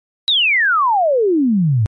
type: exponential sweep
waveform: sine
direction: down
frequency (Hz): 3951 to 100.4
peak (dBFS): -11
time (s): 0.28-1.86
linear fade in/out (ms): 0
effects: MP3 48 kbps